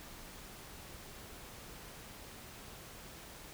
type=silence; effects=pink hiss -51 dBFS RMS until 3.53 s